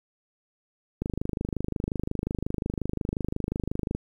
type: click train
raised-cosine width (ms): 3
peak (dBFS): -15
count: 76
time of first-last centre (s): 1.02-3.95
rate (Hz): 25.6
effects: 9-bit